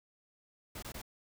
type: noise bursts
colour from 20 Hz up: pink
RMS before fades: -44 dBFS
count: 3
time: 0.75-1.017 s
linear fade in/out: 5 ms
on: 75 ms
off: 21 ms
effects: none